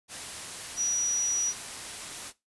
sine tone in noise, 5830 Hz, F#8, 26 cents flat, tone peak -24 dBFS, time 0.76-1.54 s, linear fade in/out 50 ms, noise white, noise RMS -39 dBFS, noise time 0.08-2.33 s, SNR +12 dB, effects noise-tail reverb RT60 0.2 s tail -17 dB re dry + resampled to 24000 Hz

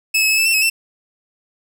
sawtooth tone with pitch steps, 2599 / 2577 / 2592 / 2631 / 2693 / 2566 / 2680 Hz, E7 / E7 / E7 / E7 / E7 / E7 / E7, -25 / -40 / -30 / -4 / +36 / -47 / +28 cents, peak -10 dBFS, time 0.14-0.7 s, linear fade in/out 10 ms, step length 80 ms, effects none

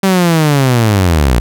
sawtooth linear sweep, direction down, 196 to 54.4 Hz, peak -4 dBFS, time 0.03-1.4 s, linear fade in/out 5 ms, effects none

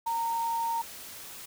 sine tone in noise, 922 Hz, A#5, 19 cents flat, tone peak -27 dBFS, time 0.06-0.82 s, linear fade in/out 10 ms, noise white, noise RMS -44 dBFS, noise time 0.06-1.46 s, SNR +14 dB, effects none

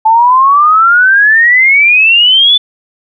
sine exponential sweep, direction up, 869 to 3520 Hz, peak -3 dBFS, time 0.05-2.58 s, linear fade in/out 10 ms, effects none

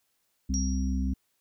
harmonic tone, 65.41 Hz, C2, in tune, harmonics 1 / 3 / 4, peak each -27 / -32 / -33 dBFS, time 0.49-1.14 s, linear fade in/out 10 ms
sine tone with exponential decay, 5670 Hz, F8, 25 cents sharp, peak -29 dBFS, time 0.54-1.14 s, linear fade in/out 0 ms, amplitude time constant 130 ms
effects white hiss -74 dBFS RMS until 1.4 s

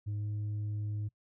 sine tone with pitch glide, 103.83 to 104.85 Hz, G#2 to G#2, 0 to +17 cents, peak -30 dBFS, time 0.06-1.09 s, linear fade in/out 20 ms, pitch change +17 cents, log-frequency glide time 0.17-0.26 s, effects noise-tail reverb RT60 0.1 s tail -24 dB re dry + tanh soft clip ceiling -32 dBFS

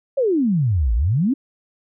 sine exponential two-way sweep, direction down then up, 575 to 51.91 to 292.4 Hz, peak -15 dBFS, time 0.17-1.34 s, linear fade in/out 10 ms, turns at 0.94 s, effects none

